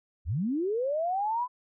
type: linear sweep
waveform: sine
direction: up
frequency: 58.5 to 1016 Hz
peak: -26 dBFS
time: 0.25-1.48 s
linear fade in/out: 50 ms
effects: none